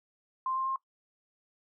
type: tone with pitch steps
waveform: sine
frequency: 1046.5 / 1055 / 1063.6 Hz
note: C6 / C6 / C6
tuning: 0 / +14 / +28 cents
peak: -29 dBFS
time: 0.46-0.76 s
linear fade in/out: 2 ms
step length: 100 ms
effects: noise-tail reverb RT60 0.1 s tail -20 dB re dry